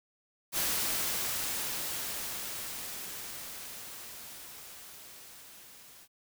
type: noise with level ramp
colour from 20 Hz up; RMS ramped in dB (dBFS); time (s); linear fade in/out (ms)
white; -30 to -54; 0.52-6.08; 50
effects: none